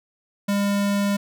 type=tone; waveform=square; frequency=201.5 Hz; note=G3; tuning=48 cents sharp; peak=-20 dBFS; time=0.48-1.17 s; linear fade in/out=10 ms; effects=none